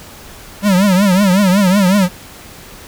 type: tone with vibrato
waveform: square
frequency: 192.6 Hz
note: G3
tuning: 30 cents flat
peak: -9 dBFS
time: 0.62-2.09 s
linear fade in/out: 50 ms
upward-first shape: triangle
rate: 5.4 Hz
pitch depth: 160 cents each way
effects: pink hiss -36 dBFS RMS until 2.87 s